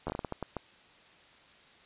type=slowing click train; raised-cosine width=1 ms; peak=-20 dBFS; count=10; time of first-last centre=0.07-0.567 s; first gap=12 ms; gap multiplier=1.36; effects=white hiss -58 dBFS RMS until 1.85 s + resampled to 8000 Hz